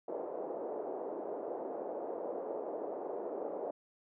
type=band-pass noise; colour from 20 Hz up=pink; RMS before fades=-40 dBFS; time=0.08-3.71 s; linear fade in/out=5 ms; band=380 to 680 Hz; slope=24 dB/octave; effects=none